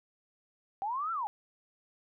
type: linear two-way sweep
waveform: sine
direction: up then down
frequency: 758 to 1375 to 795 Hz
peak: -31 dBFS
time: 0.82-1.27 s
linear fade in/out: 0 ms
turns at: 1.12 s
effects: none